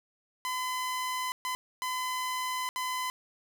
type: tone bursts at uneven times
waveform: sawtooth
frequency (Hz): 1015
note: B5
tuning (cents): +47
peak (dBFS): -27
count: 4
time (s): 0.45-1.32 / 1.45-1.55 / 1.82-2.69 / 2.76-3.1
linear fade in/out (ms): 0
effects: none